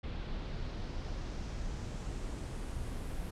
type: noise with low-pass filter sweep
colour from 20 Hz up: brown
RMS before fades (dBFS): -39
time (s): 0.03-3.31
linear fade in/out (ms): 10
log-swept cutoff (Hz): 3600 to 12000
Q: 1.8
effects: none